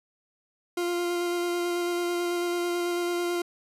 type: tone with vibrato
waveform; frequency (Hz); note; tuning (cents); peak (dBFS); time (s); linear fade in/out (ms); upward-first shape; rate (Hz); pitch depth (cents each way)
40% pulse; 349.2; F4; 0; -25; 0.77-3.42; 5; square; 9.1; 9
effects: resampled to 32000 Hz